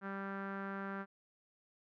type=tone with low-pass filter; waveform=sawtooth; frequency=196 Hz; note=G3; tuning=in tune; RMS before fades=-42 dBFS; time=0.01-1.06 s; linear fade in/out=50 ms; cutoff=1500 Hz; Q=4.5; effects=none